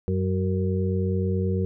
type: harmonic tone with a mistuned harmonic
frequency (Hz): 94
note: F#2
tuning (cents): +28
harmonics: 1 / 2 / 4 / 5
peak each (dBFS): -24 / -27 / -30 / -31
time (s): 0.08-1.65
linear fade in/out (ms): 0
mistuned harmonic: 5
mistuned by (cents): -17
effects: none